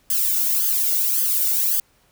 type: noise with flanger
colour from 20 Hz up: violet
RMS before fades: -20 dBFS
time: 0.1-1.8 s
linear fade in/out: 2 ms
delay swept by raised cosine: 0.62 to 1.43 ms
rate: 1.8 Hz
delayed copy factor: +0.95
effects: pink hiss -60 dBFS RMS until 2.11 s